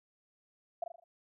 sine tone with echo, 681 Hz, F5, 44 cents flat, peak -31 dBFS, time 0.82-0.84 s, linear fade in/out 5 ms, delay 40 ms, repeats 5, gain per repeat -6 dB, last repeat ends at 1.04 s, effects none

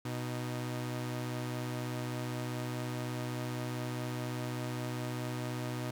sawtooth tone pair together, 123.3 / 310.7 Hz, B2 / D#4, -2 / -2 cents, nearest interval octave + major third, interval 1600 cents, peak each -32 / -38 dBFS, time 0.05-5.91 s, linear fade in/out 5 ms, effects none

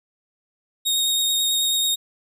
sawtooth tone with vibrato, 3729 Hz, A#7, in tune, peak -16 dBFS, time 0.85-1.96 s, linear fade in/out 20 ms, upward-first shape sine, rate 9.2 Hz, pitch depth 16 cents each way, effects none

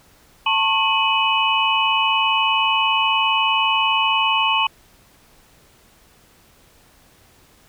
sine tone cluster, 891 / 1091 / 2528 / 2963 Hz, A5 / C#6 / D#7 / F#7, +22 / -28 / +27 / +2 cents, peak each -21 dBFS, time 0.46-4.67 s, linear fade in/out 5 ms, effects pink hiss -53 dBFS RMS until 7.68 s

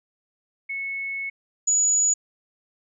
sine tone pair in turn, 2200 / 6876 Hz, C#7 / A8, -14 / -41 cents, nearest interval octave + minor sixth, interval 1973 cents, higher second, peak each -27 / -17 dBFS, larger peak second, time 0.69-1.3 / 1.67-2.14 s, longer first, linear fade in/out 10 ms, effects none

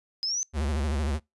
sine exponential sweep, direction up, 5010 to 6272 Hz, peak -26 dBFS, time 0.23-0.43 s, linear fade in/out 0 ms
square tone with vibrato, 73.42 Hz, D2, in tune, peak -26 dBFS, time 0.53-1.2 s, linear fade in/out 50 ms, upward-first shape sine, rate 13 Hz, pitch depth 140 cents each way
effects noise-tail reverb RT60 0.2 s tail -25 dB re dry + resampled to 24000 Hz

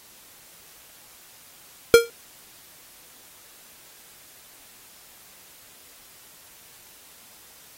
square tone with exponential decay, 466.2 Hz, A#4, in tune, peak -5 dBFS, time 1.94-2.1 s, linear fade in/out 0 ms, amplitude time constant 33 ms, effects white hiss -50 dBFS RMS until 7.77 s + AAC 48 kbps

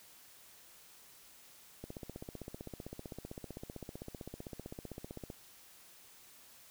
click train, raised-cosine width 2 ms, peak -30 dBFS, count 55, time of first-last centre 1.84-5.302 s, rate 15.6 Hz, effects white hiss -59 dBFS RMS until 6.7 s

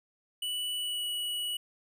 square tone with pitch glide, 2960 to 2934 Hz, F#7 to F#7, 0 to -15 cents, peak -32 dBFS, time 0.42-1.57 s, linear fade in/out 5 ms, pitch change -15 cents, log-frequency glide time 0.76-1.05 s, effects none

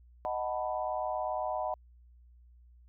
sine chord, B dominant seventh, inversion first, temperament equal, 622.3 / 740 / 880 / 987.8 Hz, D#5 / F#5 / A5 / B5, 0 / 0 / 0 / 0 cents, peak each -35 / -35 / -40 / -38 dBFS, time 0.25-1.74 s, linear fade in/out 0 ms, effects added 60 Hz sine -55 dBFS peak until 2.88 s

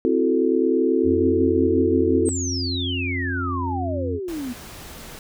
sine chord, F# half-diminished seventh, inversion second, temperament equal, 261.6 / 329.6 / 370 / 440 Hz, C4 / E4 / F#4 / A4, 0 / 0 / 0 / 0 cents, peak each -22 dBFS, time 0.05-2.29 s, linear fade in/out 0 ms
harmonic tone, 89.1 Hz, F2, 35 cents sharp, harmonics 1 / 3 / 4, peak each -26 / -28 / -34 dBFS, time 1.03-4.2 s, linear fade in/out 50 ms
sine exponential sweep, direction down, 8650 to 233.1 Hz, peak -26 dBFS, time 2.25-4.54 s, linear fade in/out 20 ms
pink noise, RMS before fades -39 dBFS, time 4.28-5.19 s, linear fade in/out 2 ms
effects none

